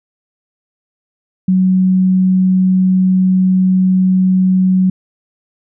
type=tone; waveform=sine; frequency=186.2 Hz; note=F#3; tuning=11 cents sharp; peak=-8 dBFS; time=1.48-4.9 s; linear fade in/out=5 ms; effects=none